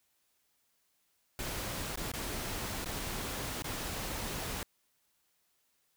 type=noise with dropouts; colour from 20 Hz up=pink; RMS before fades=-38 dBFS; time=1.39-4.63 s; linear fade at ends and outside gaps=1 ms; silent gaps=1.958-1.974 / 2.117-2.137 / 2.845-2.858 / 3.622-3.643 s; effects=white hiss -75 dBFS RMS until 5.96 s